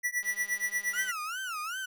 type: tone with tremolo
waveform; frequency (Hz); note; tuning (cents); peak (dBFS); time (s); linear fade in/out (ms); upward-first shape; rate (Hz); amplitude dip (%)
square; 1957; B6; -16; -26; 0.03-1.12; 20; triangle; 8.5; 100
type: click train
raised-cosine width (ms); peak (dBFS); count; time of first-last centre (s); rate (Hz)
0.2; -35; 177; 0.23-1.097; 203
type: tone with vibrato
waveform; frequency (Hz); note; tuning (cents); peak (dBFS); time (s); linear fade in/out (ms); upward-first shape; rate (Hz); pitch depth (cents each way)
35% pulse; 1377; F6; -25; -32; 0.93-1.86; 10; sine; 2.6; 210
effects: none